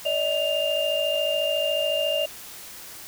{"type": "tone cluster", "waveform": "sine", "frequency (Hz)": [581, 635, 2802], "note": ["D5", "D#5", "F7"], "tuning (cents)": [-19, 35, 5], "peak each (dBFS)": -26, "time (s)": [0.05, 2.26], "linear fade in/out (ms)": 10, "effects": ["white hiss -41 dBFS RMS until 3.07 s"]}